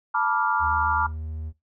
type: chord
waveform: sine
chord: B half-diminished seventh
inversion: third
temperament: equal with one note detuned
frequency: 880 / 970.2 / 1174.7 / 1396.9 Hz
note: A5 / B5 / D6 / F6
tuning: 0 / -31 / 0 / 0 cents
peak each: -26 dBFS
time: 0.14-1.07 s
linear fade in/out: 10 ms
type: tone with pitch glide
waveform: triangle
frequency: 77.5 to 78.45 Hz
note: D#2 to D#2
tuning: -6 to +15 cents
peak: -28 dBFS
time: 0.59-1.53 s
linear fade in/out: 50 ms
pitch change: +21 cents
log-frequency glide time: 0.99-1.19 s
effects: noise-tail reverb RT60 0.2 s tail -19 dB re dry